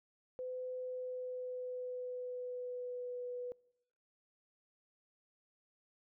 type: tone with pitch glide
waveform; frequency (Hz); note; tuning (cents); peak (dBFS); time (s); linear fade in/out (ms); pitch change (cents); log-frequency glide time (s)
sine; 507 to 492.9; B4 to B4; +45 to -3; -39; 0.39-3.52; 0; -48; 0.75-3.27
effects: noise-tail reverb RT60 0.9 s tail -26 dB re dry